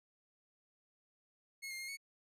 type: tone with pitch steps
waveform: sawtooth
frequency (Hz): 2172 / 2117 / 2134 / 2216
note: C#7 / C7 / C7 / C#7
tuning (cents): -36 / +20 / +34 / -1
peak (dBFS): -39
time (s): 1.62-1.972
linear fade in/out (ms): 20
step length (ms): 88
effects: resampled to 32000 Hz